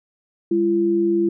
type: tone pair together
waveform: sine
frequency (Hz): 202.5 / 340.5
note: G#3 / F4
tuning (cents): -43 / -44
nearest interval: major sixth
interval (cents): 899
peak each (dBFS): -24 / -16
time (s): 0.51-1.29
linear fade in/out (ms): 5
effects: none